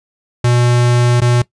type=tone with dropouts; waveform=square; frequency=121.4 Hz; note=B2; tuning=29 cents flat; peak=-10 dBFS; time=0.44-1.42 s; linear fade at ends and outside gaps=5 ms; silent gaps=1.204-1.217 s; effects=noise-tail reverb RT60 0.1 s tail -19 dB re dry + resampled to 22050 Hz